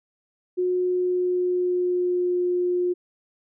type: tone with pitch glide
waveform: sine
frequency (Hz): 362.8 to 357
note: F#4 to F4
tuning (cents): -34 to +38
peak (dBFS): -20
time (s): 0.57-2.94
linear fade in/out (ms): 20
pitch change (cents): -28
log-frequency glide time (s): 0.8-2.4
effects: none